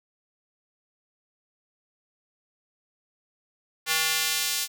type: tone with high-pass filter sweep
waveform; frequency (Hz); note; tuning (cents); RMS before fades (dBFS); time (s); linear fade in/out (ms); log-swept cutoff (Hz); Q
square; 159.7; D#3; +45; -26; 3.86-4.68; 50; 1800 to 4300; 0.73
effects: none